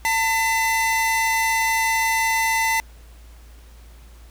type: tone pair together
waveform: 45% pulse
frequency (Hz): 897.1 / 2021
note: A5 / B6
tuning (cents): +33 / +39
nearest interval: octave + major second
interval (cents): 1406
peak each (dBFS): -21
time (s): 0.05-2.8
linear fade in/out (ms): 0
effects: added 57 Hz sine -42 dBFS peak until 4.3 s + pink hiss -53 dBFS RMS until 4.3 s